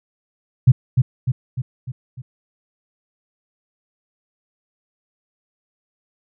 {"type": "tone with echo", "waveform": "sine", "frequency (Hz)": 126.3, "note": "B2", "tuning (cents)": 39, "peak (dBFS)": -5, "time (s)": [0.67, 0.72], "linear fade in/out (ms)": 10, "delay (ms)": 300, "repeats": 5, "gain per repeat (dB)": -5, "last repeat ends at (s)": 2.22, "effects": []}